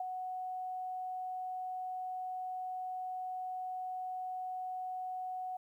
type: tone with ADSR envelope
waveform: sine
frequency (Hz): 740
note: F#5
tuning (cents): 0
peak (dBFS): -32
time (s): 0-5.57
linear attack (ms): 5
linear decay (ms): 13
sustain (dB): -5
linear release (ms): 6
effects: 12-bit